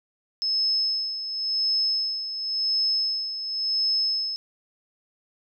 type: tone with tremolo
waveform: sine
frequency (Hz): 5200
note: E8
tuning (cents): -24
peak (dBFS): -20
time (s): 0.42-4.36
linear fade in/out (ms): 0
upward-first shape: sine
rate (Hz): 0.93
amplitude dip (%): 65
effects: none